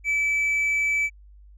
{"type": "tone with tanh clipping", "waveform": "triangle", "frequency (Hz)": 2306, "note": "D7", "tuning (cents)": -32, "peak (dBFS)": -21, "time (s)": [0.04, 1.1], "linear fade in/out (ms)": 50, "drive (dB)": 7, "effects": ["added 50 Hz sine -46 dBFS peak until 1.57 s"]}